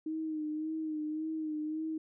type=tone with vibrato; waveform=sine; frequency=311.1 Hz; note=D#4; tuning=in tune; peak=-33 dBFS; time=0.06-1.98 s; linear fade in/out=5 ms; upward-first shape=sine; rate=1.8 Hz; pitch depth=39 cents each way; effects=none